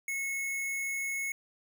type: tone with sample-and-hold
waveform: sine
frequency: 2186 Hz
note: C#7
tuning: 25 cents flat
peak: -31 dBFS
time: 0.08-1.32 s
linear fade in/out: 2 ms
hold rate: 8820 Hz
effects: none

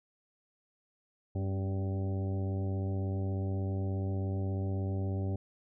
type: harmonic tone with a mistuned harmonic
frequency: 96.6 Hz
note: G2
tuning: 25 cents flat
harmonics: 1 / 2 / 3 / 4 / 5 / 6 / 7 / 8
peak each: -31 / -40 / -42 / -43 / -52 / -47 / -56 / -51 dBFS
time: 1.35-5.36 s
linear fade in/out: 5 ms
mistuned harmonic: 3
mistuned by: -45 cents
effects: none

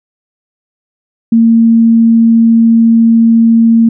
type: tone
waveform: sine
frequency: 228.5 Hz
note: A#3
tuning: 34 cents flat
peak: -3 dBFS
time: 1.32-3.89 s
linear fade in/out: 5 ms
effects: none

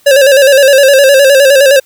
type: tone with vibrato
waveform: square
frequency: 548 Hz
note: C#5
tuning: 20 cents flat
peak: -3 dBFS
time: 0.06-1.8 s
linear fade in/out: 10 ms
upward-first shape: square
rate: 9.7 Hz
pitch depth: 62 cents each way
effects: white hiss -47 dBFS RMS until 1.85 s

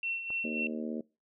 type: tone with tremolo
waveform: sine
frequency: 2710 Hz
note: E7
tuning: 47 cents sharp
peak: -30 dBFS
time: 0.03-0.67 s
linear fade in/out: 2 ms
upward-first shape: sine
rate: 3.7 Hz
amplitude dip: 60%
type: click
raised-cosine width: 1 ms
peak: -33 dBFS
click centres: 0.304 s
type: harmonic tone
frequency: 77.6 Hz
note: D#2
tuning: 4 cents flat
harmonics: 3 / 4 / 5 / 6 / 7 / 8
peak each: -35 / -41 / -43 / -45 / -44 / -48 dBFS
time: 0.44-1.01 s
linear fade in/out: 5 ms
effects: noise-tail reverb RT60 0.3 s tail -24 dB re dry

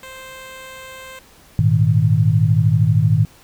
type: tone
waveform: 10% pulse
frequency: 523 Hz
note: C5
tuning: 1 cent flat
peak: -26 dBFS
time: 0.03-1.19 s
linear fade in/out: 2 ms
type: chord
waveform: sine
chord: Ab suspended second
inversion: none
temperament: just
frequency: 103.83 / 116.8 / 155.74 Hz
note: Ab2 / Bb2 / Eb3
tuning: 0 / +4 / +2 cents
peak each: -16 dBFS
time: 1.59-3.25 s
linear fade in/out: 0 ms
effects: pink hiss -48 dBFS RMS until 3.43 s

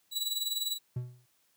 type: tone with tremolo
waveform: sawtooth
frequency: 3923 Hz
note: B7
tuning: 12 cents flat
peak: -25 dBFS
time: 0.11-0.79 s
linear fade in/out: 50 ms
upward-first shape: sine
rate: 20 Hz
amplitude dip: 70%
type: tone with exponential decay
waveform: triangle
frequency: 123.9 Hz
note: B2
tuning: 6 cents sharp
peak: -26 dBFS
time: 0.96-1.26 s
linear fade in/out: 5 ms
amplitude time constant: 65 ms
effects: white hiss -71 dBFS RMS until 1.56 s + high-pass 80 Hz 12 dB/octave

